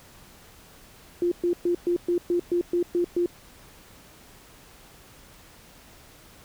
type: tone bursts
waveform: sine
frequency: 349.2 Hz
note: F4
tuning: in tune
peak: -20 dBFS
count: 10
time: 1.22-3.26 s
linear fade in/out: 2 ms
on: 96 ms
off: 120 ms
effects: pink hiss -51 dBFS RMS until 6.44 s